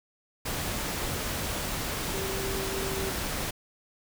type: tone in noise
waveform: sine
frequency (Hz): 387.1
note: G4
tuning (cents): -22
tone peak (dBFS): -34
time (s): 2.13-3.11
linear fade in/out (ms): 10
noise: pink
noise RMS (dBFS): -32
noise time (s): 0.45-3.51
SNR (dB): -5
effects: none